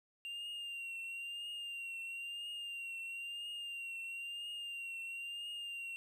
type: tone with vibrato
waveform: triangle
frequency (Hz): 2778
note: F7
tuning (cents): -10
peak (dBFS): -40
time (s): 0.25-5.96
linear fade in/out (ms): 0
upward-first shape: triangle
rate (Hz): 1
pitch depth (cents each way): 46
effects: none